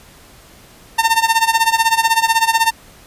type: tone with tremolo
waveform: sawtooth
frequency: 906 Hz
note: A#5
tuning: 50 cents flat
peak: -5 dBFS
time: 0.98-2.71 s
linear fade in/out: 10 ms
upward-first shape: sine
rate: 16 Hz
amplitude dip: 85%
effects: pink hiss -44 dBFS RMS until 3.06 s + resampled to 32000 Hz